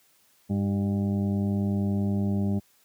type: harmonic tone with a mistuned harmonic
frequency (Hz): 100.2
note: G2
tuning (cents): +38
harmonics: 1 / 2 / 3 / 4 / 6 / 7 / 8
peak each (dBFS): -27 / -25 / -37 / -38 / -42 / -48 / -48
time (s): 0.49-2.6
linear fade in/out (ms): 20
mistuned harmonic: 4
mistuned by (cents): -43
effects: white hiss -63 dBFS RMS until 2.84 s + high-pass 60 Hz 12 dB/octave